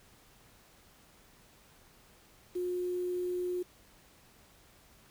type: tone with quantisation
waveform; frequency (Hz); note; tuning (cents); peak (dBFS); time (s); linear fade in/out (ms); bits
sine; 359.1; F4; +48; -31; 2.55-3.63; 10; 9
effects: pink hiss -61 dBFS RMS until 5.1 s